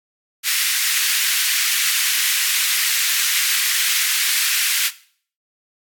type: high-pass noise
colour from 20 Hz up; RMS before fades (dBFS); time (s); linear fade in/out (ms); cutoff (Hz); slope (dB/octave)
pink; -19; 0.43-4.91; 50; 1800; 24
effects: noise-tail reverb RT60 0.5 s tail -17 dB re dry + AAC 64 kbps